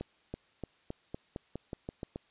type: accelerating click train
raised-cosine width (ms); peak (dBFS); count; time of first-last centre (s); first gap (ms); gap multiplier
2; -24; 11; 0.01-2.159; 330; 0.9
effects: white hiss -67 dBFS RMS until 2.3 s + resampled to 8000 Hz